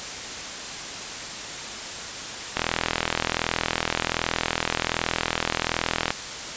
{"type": "click train", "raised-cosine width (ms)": 0.3, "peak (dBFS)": -5, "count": 147, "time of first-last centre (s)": [2.57, 6.105], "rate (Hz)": 41.3, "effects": ["white hiss -33 dBFS RMS until 6.56 s", "resampled to 16000 Hz"]}